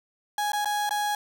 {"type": "tone with dropouts", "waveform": "35% pulse", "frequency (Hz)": 830.6, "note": "G#5", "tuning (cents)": 0, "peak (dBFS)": -23, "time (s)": [0.38, 1.15], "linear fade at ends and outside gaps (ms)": 2, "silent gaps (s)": [[0.52, 0.532], [0.647, 0.656], [0.893, 0.908]], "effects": []}